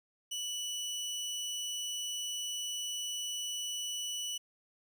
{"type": "tone", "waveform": "25% pulse", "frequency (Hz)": 2960, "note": "F#7", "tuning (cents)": 0, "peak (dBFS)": -32, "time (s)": [0.31, 4.38], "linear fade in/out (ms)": 10, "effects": []}